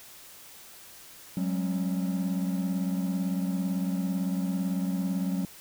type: tone cluster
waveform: triangle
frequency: 184.2 / 202.1 / 272.2 Hz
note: F#3 / G#3 / C#4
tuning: -7 / -47 / -31 cents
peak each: -25 / -31 / -31 dBFS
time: 1.37-5.45 s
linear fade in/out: 2 ms
effects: tanh soft clip ceiling -20 dBFS + white hiss -49 dBFS RMS until 5.6 s